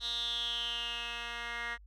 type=tone with band-pass filter sweep; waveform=10% pulse; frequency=236 Hz; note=A#3; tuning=22 cents sharp; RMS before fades=-37 dBFS; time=0-1.78 s; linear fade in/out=50 ms; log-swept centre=3900 to 2000 Hz; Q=8.2; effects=added 50 Hz sine -52 dBFS peak until 1.86 s